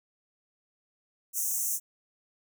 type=high-pass noise; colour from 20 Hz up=pink; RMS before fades=-30 dBFS; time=1.33-1.8 s; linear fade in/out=50 ms; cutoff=5900 Hz; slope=96 dB/octave; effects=none